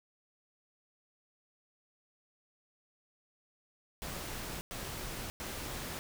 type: noise bursts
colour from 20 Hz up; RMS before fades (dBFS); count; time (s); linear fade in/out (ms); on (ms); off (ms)
pink; -41; 3; 4.02-5.99; 0; 590; 100
effects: none